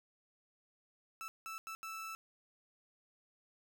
30% pulse tone bursts at uneven times, 1318.5 Hz, E6, in tune, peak -40 dBFS, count 4, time 1.21-1.28 / 1.46-1.58 / 1.67-1.75 / 1.83-2.15 s, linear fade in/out 0 ms, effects none

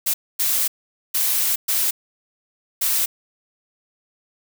blue noise bursts at uneven times, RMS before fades -20 dBFS, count 5, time 0.06-0.14 / 0.39-0.68 / 1.14-1.56 / 1.68-1.91 / 2.81-3.06 s, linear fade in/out 10 ms, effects none

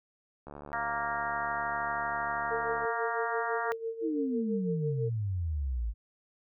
click train, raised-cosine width 1 ms, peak -30 dBFS, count 174, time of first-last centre 0.47-2.85 s, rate 72.7 Hz
harmonic tone, 233.1 Hz, A#3, in tune, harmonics 3 / 4 / 5 / 6 / 7 / 8, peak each -36 / -36 / -37 / -37 / -40 / -40 dBFS, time 0.73-3.72 s, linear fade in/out 0 ms
sine tone with tremolo, 453.7 Hz, A#4, 47 cents flat, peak -30 dBFS, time 2.5-5.1 s, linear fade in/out 20 ms, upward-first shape sine, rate 6 Hz, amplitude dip 75%
sine exponential sweep, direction down, 339.8 to 51.91 Hz, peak -29 dBFS, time 4.01-5.94 s, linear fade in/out 50 ms
effects none

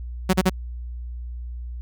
sawtooth tone bursts, 186.3 Hz, F#3, 12 cents sharp, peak -11 dBFS, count 3, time 0.29-0.497 s, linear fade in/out 10 ms, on 43 ms, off 39 ms, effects added 60 Hz sine -30 dBFS peak until 1.81 s

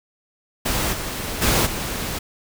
pink noise with level steps, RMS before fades -22 / -28 / -18 / -27 dBFS, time 0.65-2.19 s, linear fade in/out 10 ms, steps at 0.92 / 1.41 / 1.65 s, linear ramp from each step 20 ms, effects none

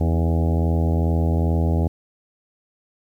harmonic tone with a mistuned harmonic, 82.41 Hz, E2, in tune, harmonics 1 / 2 / 3 / 4 / 5 / 6 / 7 / 8 / 9 / 10, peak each -18 / -24 / -28 / -30 / -32 / -34 / -35 / -36 / -37 / -38 dBFS, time 0-1.88 s, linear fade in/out 10 ms, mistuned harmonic 4, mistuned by -46 cents, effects 9-bit

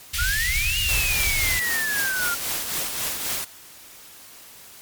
pink band-stop noise, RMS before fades -25 dBFS, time 0.13-1.6 s, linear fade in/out 10 ms, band 100 to 2100 Hz, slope 24 dB/octave
sine exponential two-way sweep, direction up then down, 1383 to 2889 to 1383 Hz, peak -23 dBFS, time 0.18-2.35 s, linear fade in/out 10 ms, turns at 0.78 s
white noise with tremolo, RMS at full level -25 dBFS, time 0.88-3.45 s, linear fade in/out 10 ms, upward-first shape triangle, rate 3.8 Hz, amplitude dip 50%
effects white hiss -45 dBFS RMS until 4.81 s + MP3 96 kbps

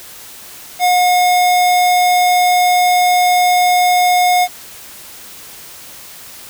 square tone, 721 Hz, F#5, 45 cents flat, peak -10 dBFS, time 0.79-4.48 s, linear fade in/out 50 ms, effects white hiss -35 dBFS RMS until 6.49 s

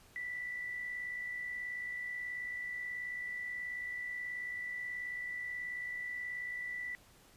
sine tone with amplitude modulation, 1971 Hz, B6, 4 cents flat, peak -36 dBFS, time 0.16-6.95 s, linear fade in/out 0 ms, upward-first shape sine, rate 58.5 Hz, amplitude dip 40%, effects pink hiss -62 dBFS RMS until 7.36 s + resampled to 32000 Hz

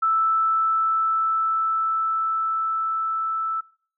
sine tone with level ramp, 1318.5 Hz, E6, in tune, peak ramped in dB -17 to -23 dBFS, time 0.02-3.61 s, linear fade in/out 10 ms, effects noise-tail reverb RT60 0.5 s tail -24 dB re dry

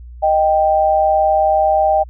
sine tone pair together, 622.7 / 784 Hz, D#5 / G5, +1 / 0 cents, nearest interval major third, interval 399 cents, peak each -14 / -13 dBFS, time 0.22-2.04 s, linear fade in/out 20 ms, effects added 60 Hz sine -32 dBFS peak until 2.09 s

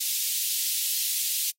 white high-pass noise, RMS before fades -27 dBFS, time 0-1.51 s, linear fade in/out 10 ms, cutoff 2900 Hz, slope 24 dB/octave, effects noise-tail reverb RT60 0.1 s tail -24 dB re dry + AAC 48 kbps

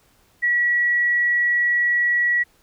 sine tone, 1930 Hz, B6, 40 cents flat, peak -16 dBFS, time 0.42-2.44 s, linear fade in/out 20 ms, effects pink hiss -59 dBFS RMS until 2.62 s

